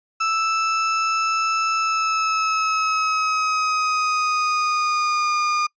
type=tone with pitch glide; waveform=35% pulse; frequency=1318.5 to 1216.1 Hz; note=E6 to D#6; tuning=0 to -40 cents; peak=-17 dBFS; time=0.2-5.67 s; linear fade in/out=10 ms; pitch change=-140 cents; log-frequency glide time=1.76-5.33 s; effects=noise-tail reverb RT60 0.1 s tail -25 dB re dry + resampled to 16000 Hz